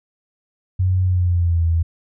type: tone with pitch glide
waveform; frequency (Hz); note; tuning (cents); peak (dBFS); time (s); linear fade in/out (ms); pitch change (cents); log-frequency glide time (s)
sine; 92.5 to 82.89; F#2 to E2; 0 to +10; -14; 0.79-1.83; 10; -190; 1.04-1.65
effects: none